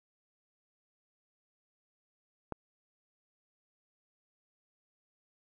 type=click; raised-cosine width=1 ms; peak=-22 dBFS; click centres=2.523 s; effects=none